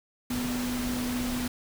sine tone in noise, 246.9 Hz, B3, in tune, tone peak -29 dBFS, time 0.3-1.48 s, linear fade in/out 5 ms, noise pink, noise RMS -35 dBFS, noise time 0.3-1.48 s, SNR +3 dB, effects none

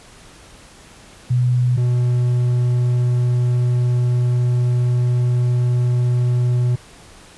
sine / triangle tone pair in turn, 124 / 122.79 Hz, B2 / B2, +7 / -10 cents, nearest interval unison, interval 17 cents, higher first, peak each -13 / -12 dBFS, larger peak second, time 1.3-1.77 / 1.77-6.76 s, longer second, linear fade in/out 10 ms, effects pink hiss -44 dBFS RMS until 7.37 s + resampled to 24000 Hz

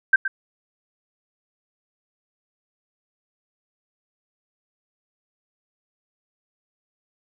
sine tone with echo, 1568 Hz, G6, in tune, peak -10 dBFS, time 0.13-0.16 s, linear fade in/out 5 ms, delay 120 ms, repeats 1, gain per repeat -11 dB, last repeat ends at 0.28 s, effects none

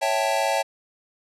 square chord, A dominant seventh, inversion first, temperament equal, 554.4 / 659.3 / 784 / 880 Hz, C#5 / E5 / G5 / A5, 0 / 0 / 0 / 0 cents, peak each -27 dBFS, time 0.01-0.63 s, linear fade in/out 20 ms, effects low-pass 11000 Hz 12 dB/octave

